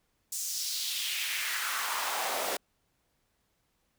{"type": "noise with high-pass filter sweep", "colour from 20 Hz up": "pink", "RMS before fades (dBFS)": -33, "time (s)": [0.32, 2.57], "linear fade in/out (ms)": 5, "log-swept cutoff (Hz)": [7200, 500], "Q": 2.2, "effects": ["pink hiss -75 dBFS RMS until 3.98 s"]}